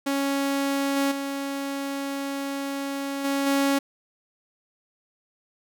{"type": "tone with level steps", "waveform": "sawtooth", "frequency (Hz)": 277.2, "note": "C#4", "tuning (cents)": 0, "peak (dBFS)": [-19, -17, -24, -19, -16], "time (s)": [0.06, 3.79], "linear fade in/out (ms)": 10, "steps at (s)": [0.96, 1.11, 3.24, 3.46], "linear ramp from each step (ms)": 10, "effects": []}